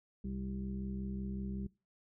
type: harmonic tone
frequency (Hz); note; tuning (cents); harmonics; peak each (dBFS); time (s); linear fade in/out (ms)
65.41; C2; 0; 1 / 2 / 3 / 5 / 6; -42 / -49 / -39 / -53 / -53; 0.24-1.67; 5
effects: noise-tail reverb RT60 0.3 s tail -23 dB re dry